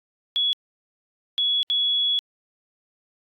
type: tone bursts at uneven times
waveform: sine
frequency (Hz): 3375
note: G#7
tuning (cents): +27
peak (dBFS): -19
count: 3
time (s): 0.36-0.53 / 1.38-1.63 / 1.7-2.19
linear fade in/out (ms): 0
effects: AAC 64 kbps